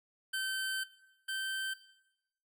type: tone pair in turn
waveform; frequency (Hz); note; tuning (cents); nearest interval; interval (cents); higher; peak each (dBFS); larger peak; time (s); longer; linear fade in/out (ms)
25% pulse; 1544 / 1552.2; G6 / G6; -27 / -18; unison; 9; second; -29 / -31; first; 0.33-0.84 / 1.28-1.74; first; 10
effects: noise-tail reverb RT60 0.9 s tail -17 dB re dry